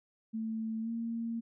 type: tone with pitch glide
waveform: sine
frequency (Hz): 222.2 to 230.2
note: A3 to A#3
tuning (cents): +17 to -22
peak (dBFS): -33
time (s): 0.33-1.41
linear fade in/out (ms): 20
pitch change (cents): +61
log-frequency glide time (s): 0.81-0.9
effects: none